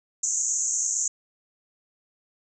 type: band-pass noise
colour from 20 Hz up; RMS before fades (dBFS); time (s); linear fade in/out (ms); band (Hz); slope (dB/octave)
pink; -26; 0.23-1.08; 5; 6300 to 7300; 96
effects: none